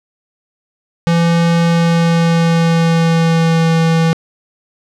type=tone with pitch glide; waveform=square; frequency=168.7 to 163.9 Hz; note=E3 to E3; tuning=+40 to -10 cents; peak=-10 dBFS; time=1.07-4.13 s; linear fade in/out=0 ms; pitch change=-50 cents; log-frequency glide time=1.61-3.73 s; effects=low-pass 6000 Hz 12 dB/octave + 7-bit

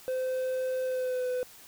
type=tone with pitch glide; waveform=triangle; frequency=515 to 502.1 Hz; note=C5 to B4; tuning=-28 to +29 cents; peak=-26 dBFS; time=0.08-1.43 s; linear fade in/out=0 ms; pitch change=-43 cents; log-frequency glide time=0.85-1.27 s; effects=white hiss -52 dBFS RMS until 1.67 s

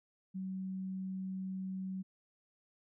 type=tone; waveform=sine; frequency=188.9 Hz; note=F#3; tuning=36 cents sharp; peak=-37 dBFS; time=0.34-2.03 s; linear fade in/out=20 ms; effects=none

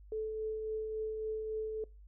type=tone with tremolo; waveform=sine; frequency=436 Hz; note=A4; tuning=16 cents flat; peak=-33 dBFS; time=0.12-1.84 s; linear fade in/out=2 ms; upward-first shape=triangle; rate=3.6 Hz; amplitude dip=35%; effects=noise-tail reverb RT60 0.3 s tail -25 dB re dry + added 50 Hz sine -52 dBFS peak until 2.07 s

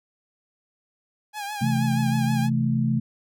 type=tone with vibrato; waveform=sawtooth; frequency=824 Hz; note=G#5; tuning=14 cents flat; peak=-26 dBFS; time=1.33-2.5 s; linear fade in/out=50 ms; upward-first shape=triangle; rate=6.3 Hz; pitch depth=72 cents each way
type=chord; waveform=sine; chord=A minor; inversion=first; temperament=just; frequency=132 / 165 / 220 Hz; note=C3 / E3 / A3; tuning=+16 / +2 / 0 cents; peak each=-23 / -28 / -23 dBFS; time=1.61-3 s; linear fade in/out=10 ms
effects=none

